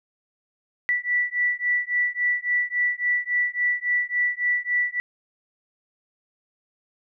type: beating tone pair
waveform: sine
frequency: 1960 / 1963.6 Hz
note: B6 / B6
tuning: -14 / -10 cents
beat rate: 3.6 Hz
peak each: -24 dBFS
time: 0.89-5 s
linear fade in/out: 0 ms
effects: none